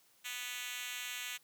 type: tone with high-pass filter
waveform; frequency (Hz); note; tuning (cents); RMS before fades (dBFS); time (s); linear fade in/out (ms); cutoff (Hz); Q
5% pulse; 246.9; B3; 0; -42; 0.24-1.38; 20; 2600; 0.94
effects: white hiss -68 dBFS RMS until 1.43 s + high-pass 80 Hz 12 dB/octave